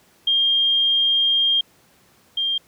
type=tone pair in turn; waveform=sine; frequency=3212 / 3197 Hz; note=G7 / G7; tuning=+41 / +33 cents; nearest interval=unison; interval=8 cents; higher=first; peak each=-15 / -19 dBFS; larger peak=first; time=0.27-1.61 / 2.37-2.58 s; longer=first; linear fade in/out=5 ms; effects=pink hiss -56 dBFS RMS until 2.67 s + high-pass 100 Hz 12 dB/octave